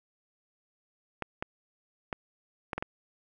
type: clicks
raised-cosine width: 0.5 ms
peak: -17 dBFS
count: 6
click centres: 1.223 / 1.425 / 2.128 / 2.732 / 2.78 / 2.825 s
effects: none